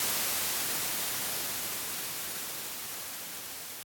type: noise with level ramp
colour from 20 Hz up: white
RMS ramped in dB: -29 to -42 dBFS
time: 0-3.83 s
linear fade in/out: 2 ms
effects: high-pass 80 Hz 12 dB/octave + AAC 64 kbps